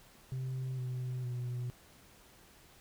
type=tone with pitch steps; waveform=sine; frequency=130 / 126.52 / 123.13 Hz; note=C3 / B2 / B2; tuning=-11 / +42 / -5 cents; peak=-32 dBFS; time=0.32-1.7 s; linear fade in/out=0 ms; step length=460 ms; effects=tanh soft clip ceiling -34 dBFS + pink hiss -60 dBFS RMS until 2.8 s